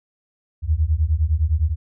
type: beating tone pair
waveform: sine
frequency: 73.42 / 83.22 Hz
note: D2 / E2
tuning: 0 / +17 cents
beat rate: 9.8 Hz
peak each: -19 dBFS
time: 0.62-1.76 s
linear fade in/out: 50 ms
effects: none